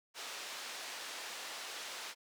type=band-pass noise; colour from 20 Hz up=white; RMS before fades=-45 dBFS; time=0.14-2.15 s; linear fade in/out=50 ms; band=450 to 5100 Hz; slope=12 dB/octave; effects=none